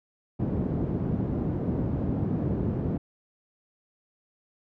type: band-pass noise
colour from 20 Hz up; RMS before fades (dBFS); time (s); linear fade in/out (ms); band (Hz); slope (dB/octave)
pink; -28; 0.39-2.98; 10; 100 to 300; 12
effects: none